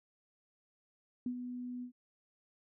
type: tone with ADSR envelope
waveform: sine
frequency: 247.3 Hz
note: B3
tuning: 3 cents sharp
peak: -32 dBFS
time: 1.26-1.92 s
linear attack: 3 ms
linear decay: 79 ms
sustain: -7 dB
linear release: 94 ms
effects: none